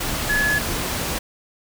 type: tone in noise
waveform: sine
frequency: 1700 Hz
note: G#6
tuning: 40 cents sharp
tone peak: -18 dBFS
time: 0.29-0.59 s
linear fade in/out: 10 ms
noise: pink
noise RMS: -25 dBFS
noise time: 0-1.19 s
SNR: +4 dB
effects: none